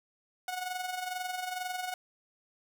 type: tone with amplitude modulation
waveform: sawtooth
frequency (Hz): 733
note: F#5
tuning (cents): -16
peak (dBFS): -28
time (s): 0.48-1.94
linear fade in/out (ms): 2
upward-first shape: sine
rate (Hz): 22.2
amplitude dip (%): 60
effects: none